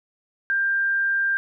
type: tone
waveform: sine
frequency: 1590 Hz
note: G6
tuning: 24 cents sharp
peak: -19 dBFS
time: 0.5-1.37 s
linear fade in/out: 0 ms
effects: none